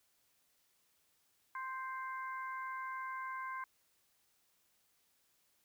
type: harmonic tone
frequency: 523.3 Hz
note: C5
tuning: in tune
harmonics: 2 / 3 / 4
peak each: -41 / -46 / -50 dBFS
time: 1.55-3.64 s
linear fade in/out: 2 ms
effects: white hiss -75 dBFS RMS until 5.64 s